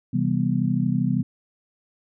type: chord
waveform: sine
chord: C major seventh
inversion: none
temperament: just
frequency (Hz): 130.81 / 163.52 / 196.22 / 245.3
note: C3 / E3 / G3 / B3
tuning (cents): 0 / -14 / +2 / -12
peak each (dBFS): -25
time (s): 0.13-1.23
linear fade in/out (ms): 10
effects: none